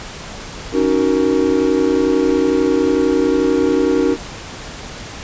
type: chord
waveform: triangle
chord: D# minor seventh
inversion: third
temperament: just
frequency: 280 / 311.1 / 373.4 / 466.7 Hz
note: C#4 / D#4 / F#4 / A#4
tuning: +18 / 0 / +16 / +2 cents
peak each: -16 dBFS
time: 0.72-4.17 s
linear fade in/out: 50 ms
effects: pink hiss -31 dBFS RMS until 5.23 s + resampled to 16000 Hz